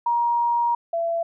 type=tone pair in turn; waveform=sine; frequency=946 / 672.2 Hz; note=A#5 / E5; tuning=+25 / +34 cents; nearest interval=tritone; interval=591 cents; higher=first; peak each=-18 / -21 dBFS; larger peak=first; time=0.06-0.75 / 0.93-1.23 s; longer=first; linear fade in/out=5 ms; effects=none